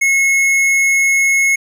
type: tone with hard clipping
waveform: triangle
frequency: 2177 Hz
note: C#7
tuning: 32 cents flat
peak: -12 dBFS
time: 0.01-1.56 s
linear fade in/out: 10 ms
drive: 14 dB
effects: none